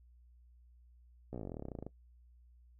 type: slowing click train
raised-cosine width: 2 ms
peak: -29 dBFS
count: 22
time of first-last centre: 1.33-1.866 s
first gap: 15 ms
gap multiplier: 1.05
effects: noise-tail reverb RT60 0.1 s tail -19 dB re dry + added 60 Hz sine -59 dBFS peak until 2.79 s

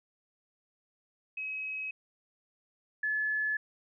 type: tone pair in turn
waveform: sine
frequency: 2550 / 1719.7 Hz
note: D#7 / A6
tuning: +42 / -40 cents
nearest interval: perfect fifth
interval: 682 cents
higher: first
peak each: -34 / -28 dBFS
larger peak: second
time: 1.37-1.91 / 3.03-3.57 s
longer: neither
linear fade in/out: 5 ms
effects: none

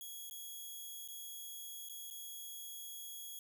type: tone with dropouts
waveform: 5% pulse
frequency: 3325 Hz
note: G#7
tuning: 1 cent sharp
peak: -37 dBFS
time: 0.01-3.39 s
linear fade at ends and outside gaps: 1 ms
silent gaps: 0.298-0.31 / 1.077-1.086 / 1.888-1.896 / 2.102-2.109 s
effects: none

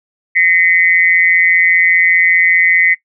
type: tone with amplitude modulation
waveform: sine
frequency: 2035 Hz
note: C7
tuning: 49 cents flat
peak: -3 dBFS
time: 0.35-2.95 s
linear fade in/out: 20 ms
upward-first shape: sine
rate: 175 Hz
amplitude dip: 95%
effects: noise-tail reverb RT60 0.1 s tail -18 dB re dry

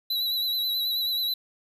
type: tone with vibrato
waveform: square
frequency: 3951 Hz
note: B7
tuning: in tune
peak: -25 dBFS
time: 0.1-1.34 s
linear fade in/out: 5 ms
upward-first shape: sine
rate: 9.3 Hz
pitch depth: 42 cents each way
effects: none

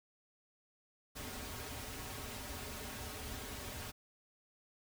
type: noise with comb filter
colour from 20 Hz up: pink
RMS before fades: -45 dBFS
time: 1.15-3.92 s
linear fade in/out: 20 ms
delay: 5.9 ms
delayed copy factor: -0.85
effects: none

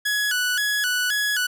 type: tone with vibrato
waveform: sawtooth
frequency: 1578 Hz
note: G6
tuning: 11 cents sharp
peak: -17 dBFS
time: 0.05-1.47 s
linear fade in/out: 10 ms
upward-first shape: square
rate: 1.9 Hz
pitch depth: 110 cents each way
effects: none

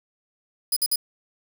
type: tone bursts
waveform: 10% pulse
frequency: 4984 Hz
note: D#8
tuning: 2 cents sharp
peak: -13 dBFS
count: 3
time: 0.72-0.959 s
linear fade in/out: 5 ms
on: 45 ms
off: 52 ms
effects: 7-bit

